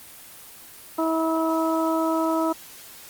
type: harmonic tone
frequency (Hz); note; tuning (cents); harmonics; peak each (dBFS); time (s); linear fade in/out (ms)
323.5; E4; -32; 1 / 2 / 3 / 4; -23 / -26 / -28 / -29; 0.98-2.53; 10
effects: white hiss -44 dBFS RMS until 3.09 s + Opus 24 kbps